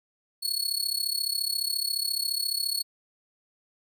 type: tone with amplitude modulation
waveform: sawtooth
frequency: 4383 Hz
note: C#8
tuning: 20 cents flat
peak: -20 dBFS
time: 0.42-2.83 s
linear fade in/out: 20 ms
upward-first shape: sine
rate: 34.4 Hz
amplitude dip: 85%
effects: none